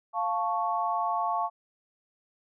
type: chord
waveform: sine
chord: F augmented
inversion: none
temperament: equal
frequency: 698.5 / 880 / 1108.7 Hz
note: F5 / A5 / C#6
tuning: 0 / 0 / 0 cents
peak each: -30 dBFS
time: 0.13-1.5 s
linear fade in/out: 50 ms
effects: none